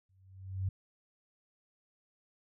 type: tone with exponential growth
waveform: sine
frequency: 94.9 Hz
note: F#2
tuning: 44 cents sharp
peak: -28 dBFS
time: 0.09-0.69 s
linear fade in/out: 5 ms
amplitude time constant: 130 ms
effects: none